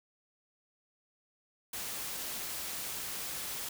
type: noise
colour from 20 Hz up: white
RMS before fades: -39 dBFS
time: 1.73-3.69 s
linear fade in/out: 5 ms
effects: none